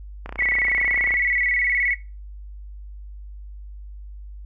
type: click train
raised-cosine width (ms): 0.5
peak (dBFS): -18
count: 28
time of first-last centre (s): 0.26-1.139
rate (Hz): 30.7
type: tone with vibrato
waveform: sine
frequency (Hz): 2079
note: C7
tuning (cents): -12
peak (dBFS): -18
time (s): 0.38-1.95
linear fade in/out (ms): 20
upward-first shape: square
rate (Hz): 19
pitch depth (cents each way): 98
effects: noise-tail reverb RT60 0.3 s tail -19 dB re dry + added 50 Hz sine -35 dBFS peak until 4.45 s